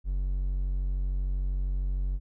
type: tone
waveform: triangle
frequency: 46.5 Hz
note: F#1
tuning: 9 cents sharp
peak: -24 dBFS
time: 0.04-2.2 s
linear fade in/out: 50 ms
effects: none